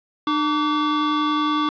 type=tone pair together; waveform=square; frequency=301.8 / 1152 Hz; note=D4 / D6; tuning=+47 / -34 cents; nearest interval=octave + major seventh; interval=2319 cents; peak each=-22 dBFS; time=0.27-1.69 s; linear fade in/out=2 ms; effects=resampled to 11025 Hz + 8-bit